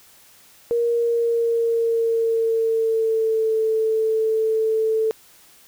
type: tone with pitch glide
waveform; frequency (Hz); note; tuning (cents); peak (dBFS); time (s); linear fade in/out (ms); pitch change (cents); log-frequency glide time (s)
sine; 470.3 to 441.3; A#4 to A4; +15 to +5; -17; 0.71-5.11; 0; -110; 0.89-3.56
effects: white hiss -51 dBFS RMS until 5.67 s